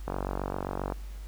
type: click train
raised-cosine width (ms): 1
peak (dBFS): -17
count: 41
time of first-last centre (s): 0.08-0.922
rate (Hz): 47.5
effects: added 49 Hz sine -37 dBFS peak until 1.27 s + pink hiss -55 dBFS RMS until 1.27 s